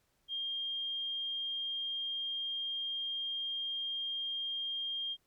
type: tone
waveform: sine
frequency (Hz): 3212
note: G7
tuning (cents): +41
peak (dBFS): -34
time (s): 0.28-5.17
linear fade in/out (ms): 50
effects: pink hiss -75 dBFS RMS until 5.26 s + MP3 96 kbps